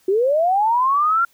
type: linear sweep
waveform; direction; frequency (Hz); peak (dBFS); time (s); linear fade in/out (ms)
sine; up; 364.3 to 1396.9; -14; 0.08-1.25; 5
effects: white hiss -58 dBFS RMS until 1.33 s